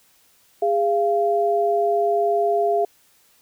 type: tone pair together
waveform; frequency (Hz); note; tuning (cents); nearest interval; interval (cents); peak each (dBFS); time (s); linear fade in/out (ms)
sine; 409.4 / 688.5; G#4 / F5; -25 / -25; major sixth; 900; -20 / -19; 0.62-2.85; 5
effects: white hiss -58 dBFS RMS until 3.41 s